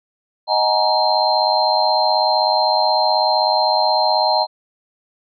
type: tone cluster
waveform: sine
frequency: 623 / 753 / 852 / 948 / 4157 Hz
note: D#5 / F#5 / G#5 / A#5 / C8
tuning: +2 / +30 / +44 / +29 / -12 cents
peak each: -20 dBFS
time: 0.47-4.47 s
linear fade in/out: 50 ms
effects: none